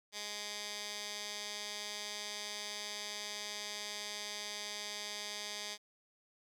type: tone with band-pass filter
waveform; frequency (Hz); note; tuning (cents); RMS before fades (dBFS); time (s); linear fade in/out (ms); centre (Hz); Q
15% pulse; 207.7; G#3; 0; -43; 0.12-5.78; 50; 4800; 1.4
effects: 11-bit